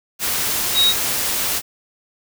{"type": "tone in noise", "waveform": "sine", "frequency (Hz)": 3800, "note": "A#7", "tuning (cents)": 33, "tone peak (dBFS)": -12, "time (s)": [0.74, 0.94], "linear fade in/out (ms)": 50, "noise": "white", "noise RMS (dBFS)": -21, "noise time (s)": [0.19, 1.62], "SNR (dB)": 6, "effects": []}